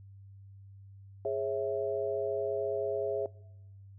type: chord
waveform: sine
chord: C# minor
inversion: second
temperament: equal with one note detuned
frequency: 415.3 / 545.2 / 659.3 Hz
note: G#4 / C#5 / E5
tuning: 0 / -29 / 0 cents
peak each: -33 / -34 / -34 dBFS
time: 1.25-3.26 s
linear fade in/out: 2 ms
effects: noise-tail reverb RT60 0.9 s tail -23 dB re dry + added 98 Hz sine -49 dBFS peak until 3.98 s